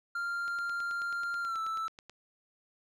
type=tone with pitch glide; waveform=triangle; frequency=1393 to 1320.1 Hz; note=F6 to E6; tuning=-5 to +2 cents; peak=-30 dBFS; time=0.15-1.88 s; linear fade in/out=5 ms; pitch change=-93 cents; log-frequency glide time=1.42-1.59 s
type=click train; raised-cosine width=0.2 ms; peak=-31 dBFS; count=16; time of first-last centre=0.48-2.096 s; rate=9.28 Hz
effects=none